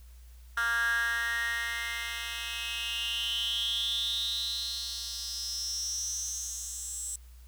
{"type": "tone with high-pass filter sweep", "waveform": "10% pulse", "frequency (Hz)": 233.1, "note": "A#3", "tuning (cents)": 0, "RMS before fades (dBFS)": -33, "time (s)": [0.57, 7.16], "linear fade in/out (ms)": 5, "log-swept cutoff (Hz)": [1500, 7800], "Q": 9.3, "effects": ["added 60 Hz sine -48 dBFS peak until 7.47 s", "white hiss -63 dBFS RMS until 7.47 s"]}